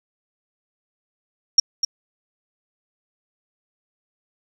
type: tone with echo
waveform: sine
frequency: 5588 Hz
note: F8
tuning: in tune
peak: -7 dBFS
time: 1.58-1.6 s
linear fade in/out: 5 ms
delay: 250 ms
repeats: 1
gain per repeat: -9 dB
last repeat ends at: 1.85 s
effects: 8-bit